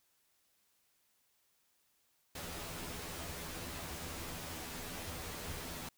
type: noise with comb filter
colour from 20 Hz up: pink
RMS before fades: -44 dBFS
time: 2.35-5.89 s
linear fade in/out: 5 ms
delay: 12 ms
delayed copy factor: +0.95
effects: white hiss -75 dBFS RMS until 5.97 s